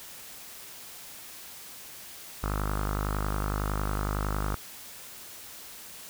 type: tone with low-pass filter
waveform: sawtooth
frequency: 50.9 Hz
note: G#1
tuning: 34 cents flat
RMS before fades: -30 dBFS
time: 2.43-4.55 s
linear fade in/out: 5 ms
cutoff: 1300 Hz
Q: 4.8
effects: white hiss -45 dBFS RMS until 6.09 s